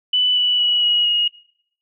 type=tone with pitch steps; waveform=sine; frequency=2986 / 2959 / 2931 / 2904 / 2878 Hz; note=F#7 / F#7 / F#7 / F#7 / F#7; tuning=+15 / -1 / -17 / -33 / -49 cents; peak=-14 dBFS; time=0.13-1.28 s; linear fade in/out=5 ms; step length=230 ms; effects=noise-tail reverb RT60 0.7 s tail -22 dB re dry